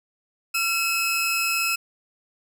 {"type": "tone pair together", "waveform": "sawtooth", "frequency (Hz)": [1364.6, 2576], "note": ["F6", "E7"], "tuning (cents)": [-41, -41], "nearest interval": "major seventh", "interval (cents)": 1100, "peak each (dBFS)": [-25, -19], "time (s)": [0.54, 1.76], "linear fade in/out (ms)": 10, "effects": []}